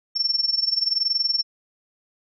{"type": "tone with amplitude modulation", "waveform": "sine", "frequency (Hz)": 5420, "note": "E8", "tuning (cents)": 47, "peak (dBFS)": -16, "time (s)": [0.15, 1.43], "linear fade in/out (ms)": 20, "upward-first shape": "sine", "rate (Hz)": 21, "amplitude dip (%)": 85, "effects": []}